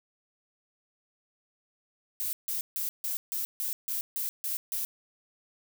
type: noise bursts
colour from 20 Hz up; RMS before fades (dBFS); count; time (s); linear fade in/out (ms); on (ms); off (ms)
violet; -32; 10; 2.2-4.85; 0; 130; 150
effects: none